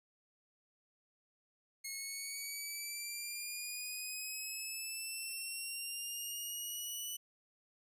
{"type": "linear sweep", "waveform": "10% pulse", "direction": "up", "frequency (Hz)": [2166, 2977], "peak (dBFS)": -32, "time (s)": [1.84, 7.17], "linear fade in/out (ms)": 10, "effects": ["resampled to 32000 Hz"]}